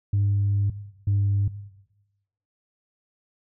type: tone pair in turn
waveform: sine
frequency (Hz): 100.7 / 100.28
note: G2 / G2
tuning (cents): +47 / +40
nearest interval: unison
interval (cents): 7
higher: first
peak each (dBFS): -17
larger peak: neither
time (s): 0.13-0.7 / 1.07-1.48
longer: first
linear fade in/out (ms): 5
effects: noise-tail reverb RT60 1.0 s tail -17 dB re dry + tanh soft clip ceiling -16 dBFS